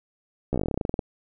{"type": "slowing click train", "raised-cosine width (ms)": 2, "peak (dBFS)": -12, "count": 17, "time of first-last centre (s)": [0.53, 0.992], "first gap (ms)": 14, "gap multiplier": 1.09, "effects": []}